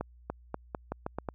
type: accelerating click train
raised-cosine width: 1 ms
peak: -19 dBFS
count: 8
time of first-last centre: 0.01-1.288 s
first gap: 290 ms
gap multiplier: 0.84
effects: added 60 Hz sine -53 dBFS peak until 1.34 s